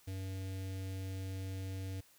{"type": "tone with notch filter", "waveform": "square", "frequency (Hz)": 95.2, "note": "F#2", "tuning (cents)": 50, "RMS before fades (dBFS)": -41, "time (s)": [0.07, 2.01], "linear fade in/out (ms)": 10, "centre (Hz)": 1100, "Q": 0.77, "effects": ["white hiss -65 dBFS RMS until 2.18 s"]}